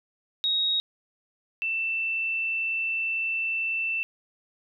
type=tone pair in turn; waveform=sine; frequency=3775 / 2669 Hz; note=A#7 / E7; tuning=+21 / +21 cents; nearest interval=tritone; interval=600 cents; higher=first; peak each=-22 / -25 dBFS; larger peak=first; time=0.44-0.8 / 1.62-4.03 s; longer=second; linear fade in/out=0 ms; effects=none